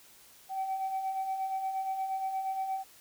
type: beating tone pair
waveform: sine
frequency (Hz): 760 / 768.5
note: F#5 / G5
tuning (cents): +46 / -35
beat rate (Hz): 8.5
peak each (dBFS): -39 / -30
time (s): 0.49-2.84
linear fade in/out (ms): 50
effects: tanh soft clip ceiling -27 dBFS + white hiss -57 dBFS RMS until 3 s